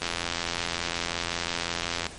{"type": "click train", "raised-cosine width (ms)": 0.2, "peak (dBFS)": -10, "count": 176, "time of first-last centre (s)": [0.02, 2.067], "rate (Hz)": 85.5, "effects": ["pink hiss -43 dBFS RMS until 2.18 s", "MP3 48 kbps"]}